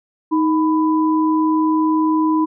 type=tone pair together; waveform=sine; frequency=313.7 / 996 Hz; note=D#4 / B5; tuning=+14 / +14 cents; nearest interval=octave + minor sixth; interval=2000 cents; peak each=-14 / -20 dBFS; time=0.31-2.46 s; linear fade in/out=20 ms; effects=none